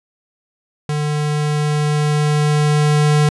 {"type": "tone with level ramp", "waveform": "square", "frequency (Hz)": 149.4, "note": "D3", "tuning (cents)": 30, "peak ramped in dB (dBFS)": [-18, -11], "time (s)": [0.89, 3.29], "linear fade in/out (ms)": 2, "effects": ["resampled to 24000 Hz"]}